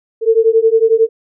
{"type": "beating tone pair", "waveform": "sine", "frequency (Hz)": [444.2, 455.2], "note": ["A4", "A#4"], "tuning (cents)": [16, -41], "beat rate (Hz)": 11, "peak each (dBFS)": -11, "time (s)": [0.21, 1.09], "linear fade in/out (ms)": 50, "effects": []}